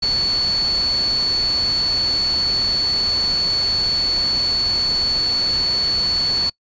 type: tone in noise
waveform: sine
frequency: 4435 Hz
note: C#8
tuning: in tune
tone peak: -16 dBFS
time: 0.02-6.5 s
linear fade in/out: 10 ms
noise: pink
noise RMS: -30 dBFS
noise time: 0.02-6.5 s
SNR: +11 dB
effects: noise-tail reverb RT60 0.1 s tail -25 dB re dry + resampled to 16000 Hz